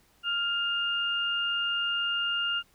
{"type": "tone pair together", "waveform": "sine", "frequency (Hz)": [1400, 2818], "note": ["F6", "F7"], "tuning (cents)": [4, 15], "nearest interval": "octave", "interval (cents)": 1211, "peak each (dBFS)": [-30, -28], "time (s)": [0.23, 2.63], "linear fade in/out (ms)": 50, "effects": ["pink hiss -64 dBFS RMS until 2.74 s"]}